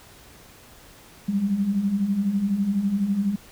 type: beating tone pair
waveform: sine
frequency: 190.2 / 202.2 Hz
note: F#3 / G#3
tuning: +48 / -46 cents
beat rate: 12 Hz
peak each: -28 / -21 dBFS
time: 1.28-3.36 s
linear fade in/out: 10 ms
effects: pink hiss -49 dBFS RMS until 3.51 s